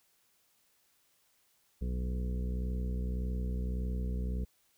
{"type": "harmonic tone with a mistuned harmonic", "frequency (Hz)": 61.74, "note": "B1", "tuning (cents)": 0, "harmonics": [1, 2, 3, 4, 5, 6, 7, 8], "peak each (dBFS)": [-32, -44, -40, -48, -55, -56, -49, -54], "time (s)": [1.81, 4.45], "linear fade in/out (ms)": 10, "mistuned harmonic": 8, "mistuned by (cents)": 34, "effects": ["white hiss -71 dBFS RMS until 4.77 s"]}